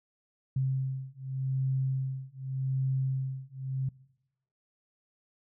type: beating tone pair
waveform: sine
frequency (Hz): 132.2 / 133.05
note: C3 / C3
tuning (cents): +18 / +29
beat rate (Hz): 0.85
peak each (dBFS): -31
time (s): 0.56-3.89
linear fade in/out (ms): 5
effects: noise-tail reverb RT60 0.9 s tail -23 dB re dry